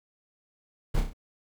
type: noise with echo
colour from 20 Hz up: brown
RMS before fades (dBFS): -25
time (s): 0.94-1.01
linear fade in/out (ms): 10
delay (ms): 31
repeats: 4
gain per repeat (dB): -5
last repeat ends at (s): 1.134
effects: none